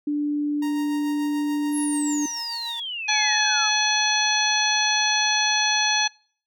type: tone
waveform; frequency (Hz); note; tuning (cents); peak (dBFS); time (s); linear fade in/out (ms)
sine; 293.7; D4; 0; -21; 0.07-2.26; 5
type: tone with tremolo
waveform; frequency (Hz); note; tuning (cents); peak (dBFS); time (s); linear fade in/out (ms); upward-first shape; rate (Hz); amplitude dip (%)
sawtooth; 932.3; A#5; 0; -29; 0.62-2.8; 5; sine; 6.9; 40
type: exponential sweep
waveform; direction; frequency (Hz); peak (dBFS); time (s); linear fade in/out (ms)
sine; down; 11440 to 1235; -28; 1.71-3.7; 50
type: harmonic tone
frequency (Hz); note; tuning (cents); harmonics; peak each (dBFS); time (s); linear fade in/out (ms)
848; G#5; +36; 1 / 2 / 3 / 4 / 5 / 7; -26 / -26 / -26 / -26 / -26 / -26; 3.08-6.08; 10
effects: noise-tail reverb RT60 0.5 s tail -26 dB re dry